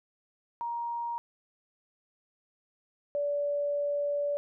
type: tone pair in turn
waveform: sine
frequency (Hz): 941 / 577.3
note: A#5 / D5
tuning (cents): +16 / -30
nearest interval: minor sixth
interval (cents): 846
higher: first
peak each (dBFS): -31 / -27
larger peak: second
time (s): 0.61-1.18 / 3.15-4.37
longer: second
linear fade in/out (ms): 0
effects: none